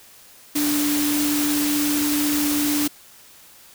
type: tone in noise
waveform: sine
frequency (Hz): 293.7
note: D4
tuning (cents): 0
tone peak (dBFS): -20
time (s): 0.55-2.88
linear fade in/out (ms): 10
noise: white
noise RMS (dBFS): -25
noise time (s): 0.55-2.88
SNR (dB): +2
effects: white hiss -48 dBFS RMS until 3.74 s